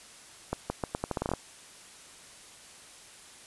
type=accelerating click train; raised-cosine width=1 ms; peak=-15 dBFS; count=12; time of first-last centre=0.53-1.337 s; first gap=170 ms; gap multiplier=0.81; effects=white hiss -51 dBFS RMS until 3.46 s + resampled to 24000 Hz